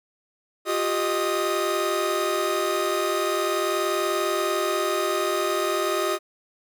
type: tone cluster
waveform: 45% pulse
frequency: 354.3 / 394.7 / 619 / 1255 Hz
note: F4 / G4 / D#5 / D#6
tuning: +25 / +12 / -9 / +15 cents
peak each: -28 dBFS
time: 0.65-6.19 s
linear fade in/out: 50 ms
effects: none